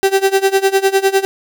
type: tone with tremolo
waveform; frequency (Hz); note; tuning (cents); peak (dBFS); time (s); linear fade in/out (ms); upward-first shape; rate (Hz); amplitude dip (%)
35% pulse; 388.5; G4; -16; -6; 0.03-1.25; 0; sine; 9.9; 90
effects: none